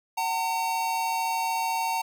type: tone pair together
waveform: square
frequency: 754.5 / 908 Hz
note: F#5 / A#5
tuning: +34 / -46 cents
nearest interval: minor third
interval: 320 cents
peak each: -32 / -27 dBFS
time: 0.17-2.02 s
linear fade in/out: 10 ms
effects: none